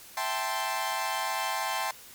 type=chord; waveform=sawtooth; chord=A minor seventh; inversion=second; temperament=equal; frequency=659.3 / 784 / 880 / 1046.5 Hz; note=E5 / G5 / A5 / C6; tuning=0 / 0 / 0 / 0 cents; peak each=-34 / -30 / -30 / -29 dBFS; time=0.17-1.91 s; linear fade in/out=2 ms; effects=white hiss -49 dBFS RMS until 2.14 s + MP3 96 kbps